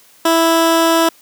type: tone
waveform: 15% pulse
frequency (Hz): 329.6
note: E4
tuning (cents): 0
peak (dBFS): -4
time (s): 0.25-1.09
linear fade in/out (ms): 5
effects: white hiss -48 dBFS RMS until 1.21 s + high-pass 150 Hz 12 dB/octave